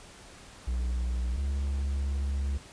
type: tone pair in turn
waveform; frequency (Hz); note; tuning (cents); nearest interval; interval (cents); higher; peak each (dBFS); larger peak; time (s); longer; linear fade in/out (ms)
triangle; 61.2 / 69.06; B1 / C#2; -15 / -6; major second; 209; second; -25; neither; 0.67-1.37 / 1.37-2.58; second; 10
effects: pink hiss -50 dBFS RMS until 2.72 s + resampled to 22050 Hz